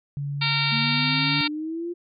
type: tone with pitch glide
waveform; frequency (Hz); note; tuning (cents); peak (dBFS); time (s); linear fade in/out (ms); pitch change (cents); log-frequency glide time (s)
sine; 142.3 to 149.63; C#3 to D3; +46 to +33; -26; 0.17-1.41; 0; +87; 0.72-1.16
type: harmonic tone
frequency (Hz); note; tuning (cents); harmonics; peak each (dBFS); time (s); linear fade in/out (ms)
460.4; A#4; -22; 2 / 3 / 4 / 5 / 6 / 7 / 8 / 9 / 10; -33 / -32 / -35 / -27 / -29 / -36 / -27 / -32 / -30; 0.41-1.48; 10
type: exponential sweep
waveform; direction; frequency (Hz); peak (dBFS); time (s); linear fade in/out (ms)
sine; up; 223.1 to 352.1; -27; 0.71-1.94; 20
effects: none